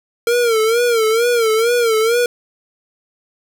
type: tone with vibrato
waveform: square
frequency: 460 Hz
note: A#4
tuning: 23 cents flat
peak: -13 dBFS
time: 0.27-2.26 s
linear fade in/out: 2 ms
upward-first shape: sine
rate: 2.2 Hz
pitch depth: 96 cents each way
effects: none